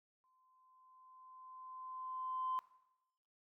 sine tone with exponential growth, 1032 Hz, C6, 24 cents flat, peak -34 dBFS, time 0.24-2.59 s, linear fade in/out 0 ms, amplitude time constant 510 ms, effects noise-tail reverb RT60 0.9 s tail -17 dB re dry + tanh soft clip ceiling -30 dBFS

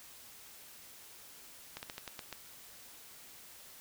slowing click train, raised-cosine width 0.2 ms, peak -24 dBFS, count 7, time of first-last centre 1.77-2.327 s, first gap 59 ms, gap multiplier 1.18, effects white hiss -54 dBFS RMS until 3.8 s

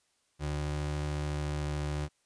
square ring-modulated tone, 111.1 Hz, A2, 17 cents sharp, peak -29 dBFS, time 0.39-2.09 s, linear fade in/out 50 ms, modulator 36.9 Hz, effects white hiss -73 dBFS RMS until 2.25 s + resampled to 22050 Hz

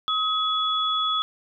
sine tone pair together, 1270 / 3390 Hz, D#6 / G#7, +35 / +35 cents, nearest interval octave + perfect fourth, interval 1700 cents, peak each -24 dBFS, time 0.08-1.22 s, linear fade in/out 0 ms, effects none

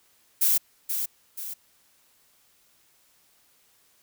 violet noise with echo, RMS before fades -21 dBFS, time 0.41-0.58 s, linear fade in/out 10 ms, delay 480 ms, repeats 2, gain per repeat -7 dB, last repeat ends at 1.54 s, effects white hiss -63 dBFS RMS until 4.02 s

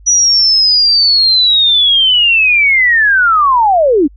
sine linear sweep, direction down, 5890 to 261.6 Hz, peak -6 dBFS, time 0.06-4.08 s, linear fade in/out 20 ms, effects added 50 Hz sine -36 dBFS peak until 4.16 s

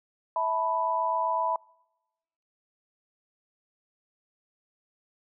sine chord, E suspended fourth, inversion none, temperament equal with one note detuned, 654.3 / 880 / 987.8 Hz, E5 / A5 / B5, -13 / 0 / 0 cents, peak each -31 / -32 / -26 dBFS, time 0.36-1.56 s, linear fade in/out 2 ms, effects noise-tail reverb RT60 1.0 s tail -26 dB re dry

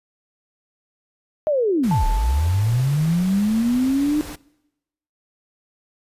sine linear two-way sweep, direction down then up, 630 to 31.96 to 305.4 Hz, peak -16 dBFS, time 1.47-4.21 s, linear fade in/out 0 ms, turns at 2.05 s
pink noise, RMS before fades -36 dBFS, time 1.83-4.36 s, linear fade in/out 10 ms
sine tone with exponential decay, 878 Hz, A5, 4 cents flat, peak -20 dBFS, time 1.91-3.2 s, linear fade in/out 2 ms, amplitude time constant 280 ms
effects noise-tail reverb RT60 0.9 s tail -22 dB re dry + resampled to 32000 Hz

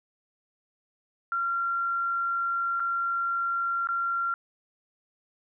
sine tone with dropouts, 1376 Hz, F6, 26 cents flat, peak -25 dBFS, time 1.32-4.34 s, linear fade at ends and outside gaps 1 ms, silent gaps 2.797-2.802 / 3.872-3.888 s, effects none

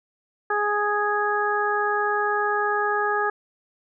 harmonic tone, 415.3 Hz, G#4, in tune, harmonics 1 / 2 / 3 / 4, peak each -26 / -26 / -26 / -26 dBFS, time 0.5-3.3 s, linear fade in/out 5 ms, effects none

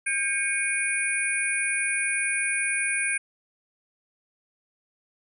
sine tone cluster, 1597 / 2221 / 2446 / 9430 Hz, G6 / C#7 / D#7 / D9, +32 / +3 / -30 / +6 cents, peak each -29 dBFS, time 0.06-3.18 s, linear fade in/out 10 ms, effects none

